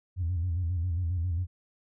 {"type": "tone with vibrato", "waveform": "sine", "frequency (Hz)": 87, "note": "F2", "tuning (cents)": -6, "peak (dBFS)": -25, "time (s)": [0.16, 1.47], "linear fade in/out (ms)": 50, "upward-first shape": "square", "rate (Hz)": 7.4, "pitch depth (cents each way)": 85, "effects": ["tanh soft clip ceiling -23 dBFS"]}